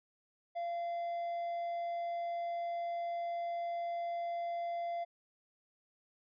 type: tone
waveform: triangle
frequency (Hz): 687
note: F5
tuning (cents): -29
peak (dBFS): -33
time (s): 0.55-5.05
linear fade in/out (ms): 20
effects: resampled to 11025 Hz